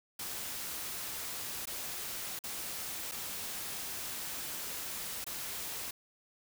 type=noise with dropouts; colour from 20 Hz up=white; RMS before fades=-40 dBFS; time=0.19-5.91 s; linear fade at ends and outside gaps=5 ms; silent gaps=1.656-1.671 / 2.391-2.438 / 3.114-3.118 / 5.244-5.265 s; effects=none